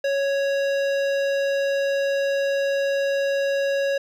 sine tone with hard clipping, 554.4 Hz, C#5, in tune, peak -22 dBFS, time 0.04-3.98 s, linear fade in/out 5 ms, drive 15 dB, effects none

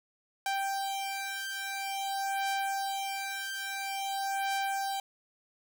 sawtooth beating tone pair, 784 / 784.49 Hz, G5 / G5, 0 / +1 cents, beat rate 0.49 Hz, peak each -31 / -31 dBFS, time 0.46-5 s, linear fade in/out 2 ms, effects none

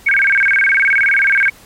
sine tone with vibrato, 1879 Hz, A#6, 13 cents sharp, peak -9 dBFS, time 0.06-1.5 s, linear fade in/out 10 ms, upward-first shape square, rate 19 Hz, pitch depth 290 cents each way, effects pink hiss -43 dBFS RMS until 1.65 s + MP3 64 kbps

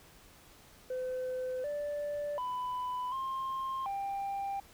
sine tone with pitch steps, 510 / 585 / 998 / 1061 / 792 Hz, C5 / D5 / B5 / C6 / G5, -44 / -7 / +18 / +24 / +18 cents, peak -31 dBFS, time 0.9-4.6 s, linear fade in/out 5 ms, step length 740 ms, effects tanh soft clip ceiling -32 dBFS + pink hiss -58 dBFS RMS until 4.73 s

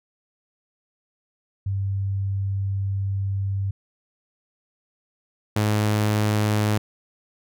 sine / sawtooth tone pair in turn, 98 / 105.94 Hz, G2 / G#2, 0 / +35 cents, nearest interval minor second, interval 135 cents, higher second, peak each -22 / -15 dBFS, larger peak second, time 1.66-3.71 / 5.56-6.78 s, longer first, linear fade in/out 5 ms, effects none

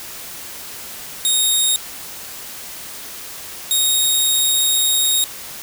15% pulse tone pair in turn, 3729 / 3745 Hz, A#7 / A#7, 0 / +7 cents, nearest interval unison, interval 7 cents, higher second, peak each -7 dBFS, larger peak neither, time 1.25-1.76 / 3.71-5.24 s, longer second, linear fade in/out 0 ms, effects white hiss -33 dBFS RMS until 5.62 s

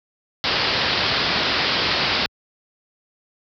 white low-pass noise, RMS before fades -21 dBFS, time 0.44-2.26 s, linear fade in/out 0 ms, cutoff 5100 Hz, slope 96 dB/octave, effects high-pass 60 Hz 12 dB/octave

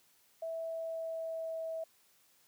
sine tone with pitch glide, 655 to 649 Hz, E5 to E5, -11 to -27 cents, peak -36 dBFS, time 0.42-1.84 s, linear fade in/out 5 ms, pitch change -16 cents, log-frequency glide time 0.67-1.67 s, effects white hiss -68 dBFS RMS until 2.47 s + high-pass 80 Hz 12 dB/octave

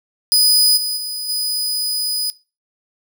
sawtooth tone with level steps, 4978 Hz, D#8, in tune, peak -7 / -16 / -20 / -15 dBFS, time 0.32-2.3 s, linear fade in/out 0 ms, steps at 0.76 / 0.96 / 1.28 s, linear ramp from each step 20 ms, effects noise-tail reverb RT60 0.3 s tail -20 dB re dry

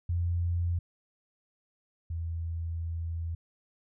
sine tone pair in turn, 86.4 / 83.13 Hz, F2 / E2, -18 / +15 cents, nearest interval minor second, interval 67 cents, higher first, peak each -26 / -31 dBFS, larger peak first, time 0.09-0.79 / 2.1-3.35 s, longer second, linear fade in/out 5 ms, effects none

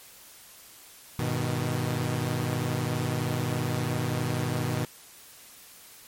sawtooth chord, G augmented, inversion none, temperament equal with one note detuned, 100.35 / 123.47 / 155.56 Hz, G2 / B2 / D#3, +41 / 0 / 0 cents, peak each -30 / -25 / -27 dBFS, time 1.19-4.85 s, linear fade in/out 0 ms, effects white hiss -50 dBFS RMS until 6.07 s + MP3 64 kbps

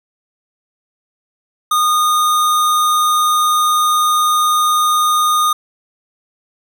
square tone, 1228 Hz, D#6, 23 cents flat, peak -12 dBFS, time 1.71-5.53 s, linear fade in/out 5 ms, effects none

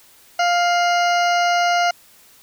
harmonic tone with a mistuned harmonic, 700 Hz, F5, 4 cents sharp, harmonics 1 / 2 / 3 / 4 / 6 / 7 / 8 / 9, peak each -16 / -22 / -26 / -28 / -32 / -33 / -34 / -35 dBFS, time 0.39-1.91 s, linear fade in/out 5 ms, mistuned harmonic 4, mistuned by +42 cents, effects white hiss -50 dBFS RMS until 2.42 s

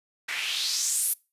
white noise with band-pass filter sweep, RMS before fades -28 dBFS, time 0.28-1.14 s, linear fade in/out 10 ms, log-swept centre 1900 to 12000 Hz, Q 3.1, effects noise-tail reverb RT60 0.3 s tail -25 dB re dry + resampled to 32000 Hz

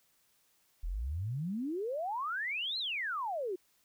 sine exponential two-way sweep, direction up then down, 37.56 to 4225 to 346.2 Hz, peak -33 dBFS, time 0.83-3.56 s, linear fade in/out 10 ms, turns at 2.78 s, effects white hiss -71 dBFS RMS until 3.84 s

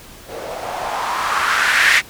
violet noise with low-pass filter sweep, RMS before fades -18 dBFS, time 0.27-2.02 s, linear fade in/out 50 ms, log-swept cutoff 490 to 2100 Hz, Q 3.3, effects pink hiss -40 dBFS RMS until 2.09 s

